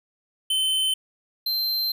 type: tone pair in turn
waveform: square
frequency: 3068 / 4125 Hz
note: G7 / C8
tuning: -38 / -25 cents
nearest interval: perfect fourth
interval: 513 cents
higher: second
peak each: -21 / -23 dBFS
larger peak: first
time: 0.5-0.94 / 1.46-1.92 s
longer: second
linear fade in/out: 5 ms
effects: none